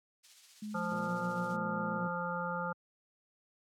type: noise with tremolo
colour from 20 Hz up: violet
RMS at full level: -42 dBFS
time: 0.23-1.57 s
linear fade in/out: 20 ms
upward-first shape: triangle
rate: 15 Hz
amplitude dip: 45%
type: tone with vibrato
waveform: sine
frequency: 196 Hz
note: G3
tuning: in tune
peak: -38 dBFS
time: 0.62-2.08 s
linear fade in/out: 5 ms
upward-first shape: square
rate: 1.1 Hz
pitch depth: 130 cents each way
type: harmonic tone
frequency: 174.61 Hz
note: F3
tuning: in tune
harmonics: 1 / 3 / 5 / 7 / 8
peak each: -40 / -40 / -40 / -40 / -40 dBFS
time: 0.74-2.73 s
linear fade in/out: 10 ms
type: click train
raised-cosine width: 2 ms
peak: -35 dBFS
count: 137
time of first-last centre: 0.92-2.063 s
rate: 119 Hz
effects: high-pass 80 Hz 12 dB/octave + low-pass 5000 Hz 12 dB/octave